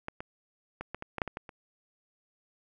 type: clicks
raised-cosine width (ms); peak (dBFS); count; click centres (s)
0.5; -20 / -23 / -22 / -21 / -23 / -19 / -12 / -21 / -21 / -29; 10; 0.084 / 0.205 / 0.81 / 0.946 / 1.024 / 1.183 / 1.218 / 1.277 / 1.371 / 1.492
effects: none